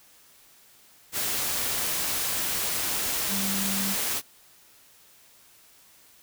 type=tone in noise; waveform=sine; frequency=196.1 Hz; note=G3; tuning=1 cent sharp; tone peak=-30 dBFS; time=3.28-3.96 s; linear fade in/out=50 ms; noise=white; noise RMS=-28 dBFS; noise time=1.12-4.22 s; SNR=-5 dB; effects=white hiss -56 dBFS RMS until 6.22 s